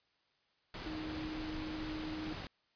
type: tone in noise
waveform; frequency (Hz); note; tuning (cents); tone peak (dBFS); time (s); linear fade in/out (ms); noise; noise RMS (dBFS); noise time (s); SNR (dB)
sine; 311.3; D#4; +1; -40; 0.86-2.33; 2; pink; -44; 0.74-2.47; +1
effects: white hiss -75 dBFS RMS until 2.75 s + resampled to 11025 Hz